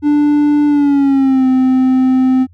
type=tone with pitch glide; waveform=triangle; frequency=294.1 to 259 Hz; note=D4 to C4; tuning=+3 to -17 cents; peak=-6 dBFS; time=0.02-2.47 s; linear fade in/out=50 ms; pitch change=-220 cents; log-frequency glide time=0.67-1.47 s; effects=added 87 Hz sine -41 dBFS peak until 2.53 s